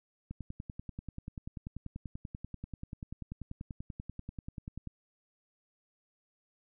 click train, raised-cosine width 5 ms, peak -28 dBFS, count 48, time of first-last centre 0.31-4.873 s, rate 10.3 Hz, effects none

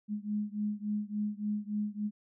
sine beating tone pair, 207.7 / 211.2 Hz, G#3 / G#3, 0 / +29 cents, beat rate 3.5 Hz, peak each -34 / -35 dBFS, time 0.08-2.11 s, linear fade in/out 50 ms, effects none

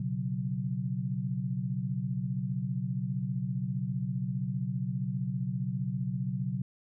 sine chord, B suspended second, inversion none, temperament equal, 123.47 / 138.59 / 185 Hz, B2 / C#3 / F#3, 0 / 0 / 0 cents, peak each -34 / -34 / -34 dBFS, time 0-6.62 s, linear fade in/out 5 ms, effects none

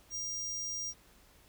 square tone, 5700 Hz, F8, 34 cents sharp, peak -36 dBFS, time 0.1-0.94 s, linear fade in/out 50 ms, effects added 50 Hz sine -65 dBFS peak until 1.48 s + pink hiss -62 dBFS RMS until 1.48 s

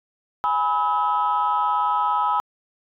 sine chord, E major, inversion first, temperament equal with one note detuned, 830.6 / 987.8 / 1285.4 Hz, G#5 / B5 / E6, 0 / 0 / -44 cents, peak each -23 / -21 / -22 dBFS, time 0.44-2.4 s, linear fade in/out 0 ms, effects tanh soft clip ceiling -12 dBFS

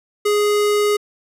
square tone, 415.3 Hz, G#4, in tune, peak -15 dBFS, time 0.25-0.97 s, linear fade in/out 10 ms, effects resampled to 32000 Hz

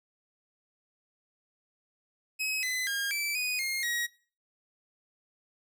sawtooth tone with pitch steps, 2552 / 2019 / 1620 / 2322 / 2483 / 2133 / 1900 Hz, D#7 / B6 / G#6 / D7 / D#7 / C7 / A#6, +43 / +38 / -43 / -20 / -4 / +33 / +33 cents, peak -26 dBFS, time 2.39-4.07 s, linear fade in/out 20 ms, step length 240 ms, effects noise-tail reverb RT60 0.4 s tail -20 dB re dry

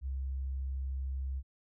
sine tone, 66.6 Hz, C2, 31 cents sharp, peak -33 dBFS, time 0.01-1.43 s, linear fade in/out 50 ms, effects none

